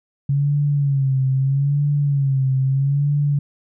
sine tone with vibrato, 138.59 Hz, C#3, in tune, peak -15 dBFS, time 0.29-3.39 s, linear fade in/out 5 ms, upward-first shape sine, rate 0.78 Hz, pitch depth 82 cents each way, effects none

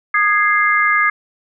sine chord, Ab major, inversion second, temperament equal with one note detuned, 1230.9 / 1661.2 / 2093 Hz, Eb6 / Ab6 / C7, -19 / 0 / 0 cents, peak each -16 dBFS, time 0.14-1.1 s, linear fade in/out 5 ms, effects none

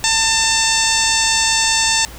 harmonic tone, 895 Hz, A5, 29 cents sharp, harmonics 1 / 2 / 3 / 4 / 5 / 6 / 7 / 8 / 9, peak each -22 / -22 / -22 / -22 / -22 / -22 / -22 / -22 / -22 dBFS, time 0.04-2.05 s, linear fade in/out 0 ms, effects added 57 Hz sine -37 dBFS peak until 2.18 s + pink hiss -37 dBFS RMS until 2.18 s

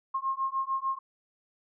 sine beating tone pair, 1068 / 1074.7 Hz, C6 / C6, +35 / +46 cents, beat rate 6.7 Hz, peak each -31 dBFS, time 0.14-0.99 s, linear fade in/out 10 ms, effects none

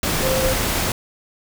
sine tone in noise, 523 Hz, C5, 1 cent flat, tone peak -20 dBFS, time 0.23-0.53 s, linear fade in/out 2 ms, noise pink, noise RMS -21 dBFS, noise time 0.03-0.92 s, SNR -2 dB, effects none

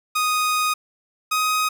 sawtooth tone pair in turn, 1244 / 1255.6 Hz, D#6 / D#6, -1 / +15 cents, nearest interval unison, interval 16 cents, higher second, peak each -15 dBFS, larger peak neither, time 0.15-0.74 / 1.31-1.69 s, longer first, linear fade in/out 10 ms, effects none

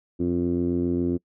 10% pulse tone with low-pass filter, 87.31 Hz, F2, in tune, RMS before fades -24 dBFS, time 0.19-1.18 s, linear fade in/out 20 ms, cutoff 310 Hz, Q 4.3, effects noise-tail reverb RT60 0.1 s tail -25 dB re dry

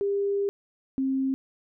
sine tone pair in turn, 400.4 / 266.5 Hz, G4 / C4, +37 / +32 cents, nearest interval perfect fifth, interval 705 cents, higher first, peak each -23 dBFS, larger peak neither, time 0.01-0.49 / 0.98-1.34 s, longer first, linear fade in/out 0 ms, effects none

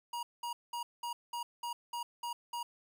square tone bursts, 952 Hz, A#5, 36 cents sharp, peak -37 dBFS, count 9, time 0.13-2.63 s, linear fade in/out 5 ms, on 100 ms, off 200 ms, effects 11-bit

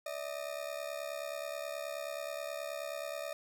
40% pulse ring-modulated tone, 613 Hz, D#5, 26 cents flat, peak -34 dBFS, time 0.06-3.33 s, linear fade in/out 0 ms, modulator 34.7 Hz, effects none

